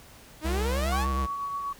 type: exponential sweep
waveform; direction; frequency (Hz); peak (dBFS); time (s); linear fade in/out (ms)
sawtooth; up; 297.6 to 932.3; -26; 0.41-1.07; 50
type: tone with vibrato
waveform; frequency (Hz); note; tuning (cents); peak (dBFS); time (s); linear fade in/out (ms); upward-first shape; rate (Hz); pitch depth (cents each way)
square; 66.8; C2; +36; -27; 0.44-1.27; 20; square; 9.6; 42
type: tone with tremolo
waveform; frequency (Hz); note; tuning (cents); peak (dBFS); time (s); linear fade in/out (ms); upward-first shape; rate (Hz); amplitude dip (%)
sine; 1124; C#6; +24; -28; 0.92-1.73; 5; triangle; 8.2; 35
effects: pink hiss -51 dBFS RMS until 1.79 s